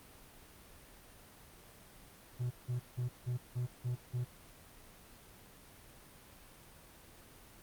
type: tone bursts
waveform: triangle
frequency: 123.4 Hz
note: B2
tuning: 1 cent flat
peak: -31 dBFS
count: 7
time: 2.39-4.25 s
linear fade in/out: 20 ms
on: 120 ms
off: 170 ms
effects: pink hiss -57 dBFS RMS until 7.62 s + Opus 32 kbps